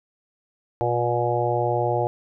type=harmonic tone; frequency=120 Hz; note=B2; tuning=49 cents flat; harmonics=1 / 3 / 4 / 5 / 6 / 7; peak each=-27 / -27 / -27 / -27 / -27 / -27 dBFS; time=0.81-2.07 s; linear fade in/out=0 ms; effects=none